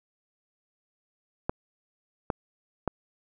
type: clicks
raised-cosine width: 1 ms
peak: -12 dBFS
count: 3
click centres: 1.495 / 2.302 / 2.877 s
effects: none